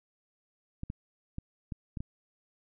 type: clicks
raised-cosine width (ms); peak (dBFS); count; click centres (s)
5; -24; 6; 0.834 / 0.901 / 1.384 / 1.722 / 1.972 / 2.005
effects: none